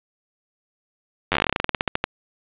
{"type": "slowing click train", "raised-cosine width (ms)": 0.3, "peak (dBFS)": -3, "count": 21, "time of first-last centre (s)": [1.32, 2.041], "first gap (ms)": 10, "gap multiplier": 1.12, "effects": ["resampled to 8000 Hz", "7-bit"]}